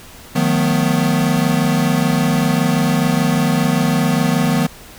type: chord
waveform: square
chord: B dominant seventh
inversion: first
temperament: equal with one note detuned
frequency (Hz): 155.56 / 180.67 / 220 / 246.9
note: D#3 / F#3 / A3 / B3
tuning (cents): 0 / -41 / 0 / 0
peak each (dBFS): -19 / -20 / -22 / -19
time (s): 0.35-4.67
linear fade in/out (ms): 10
effects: pink hiss -39 dBFS RMS until 4.98 s